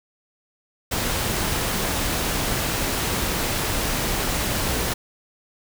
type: noise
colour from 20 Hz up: pink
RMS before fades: -24 dBFS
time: 0.91-4.94 s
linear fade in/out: 10 ms
effects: none